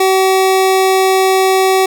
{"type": "tone", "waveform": "25% pulse", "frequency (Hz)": 380, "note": "F#4", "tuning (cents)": 46, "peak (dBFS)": -5, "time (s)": [0, 1.86], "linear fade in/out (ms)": 5, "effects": []}